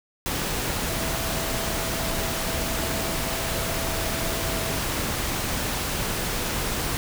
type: tone in noise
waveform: sine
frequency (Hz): 659.3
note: E5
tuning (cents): 0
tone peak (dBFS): -35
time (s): 0.9-4.77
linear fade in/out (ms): 0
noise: pink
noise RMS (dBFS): -27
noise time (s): 0.26-6.97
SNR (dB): -11
effects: none